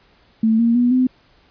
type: tone with pitch steps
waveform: sine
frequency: 222.1 / 232.6 / 243.6 / 255.1 Hz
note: A3 / A#3 / B3 / C4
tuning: +16 / -4 / -24 / -44 cents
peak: -12 dBFS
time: 0.43-1.07 s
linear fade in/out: 5 ms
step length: 160 ms
effects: pink hiss -55 dBFS RMS until 1.5 s + resampled to 11025 Hz